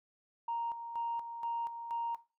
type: tone with tremolo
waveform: sine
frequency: 932.3 Hz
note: A#5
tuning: in tune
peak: -32 dBFS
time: 0.48-2.16 s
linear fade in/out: 5 ms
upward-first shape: square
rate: 2.1 Hz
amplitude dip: 60%
effects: noise-tail reverb RT60 0.3 s tail -17 dB re dry + tanh soft clip ceiling -28 dBFS